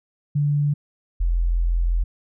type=tone pair in turn; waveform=sine; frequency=145.6 / 42.7 Hz; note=D3 / F1; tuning=-15 / -38 cents; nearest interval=octave + major sixth; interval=2123 cents; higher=first; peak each=-17 dBFS; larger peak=neither; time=0.35-0.74 / 1.2-2.04 s; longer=second; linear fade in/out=10 ms; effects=none